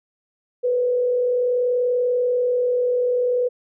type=tone with frequency modulation; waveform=sine; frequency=493.9 Hz; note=B4; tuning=in tune; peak=-17 dBFS; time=0.63-3.49 s; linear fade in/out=20 ms; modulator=40.5 Hz; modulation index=0.34; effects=none